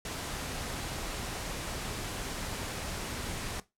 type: noise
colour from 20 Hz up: pink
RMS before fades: -37 dBFS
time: 0.05-3.6 s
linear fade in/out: 2 ms
effects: noise-tail reverb RT60 0.2 s tail -17 dB re dry + low-pass 11000 Hz 12 dB/octave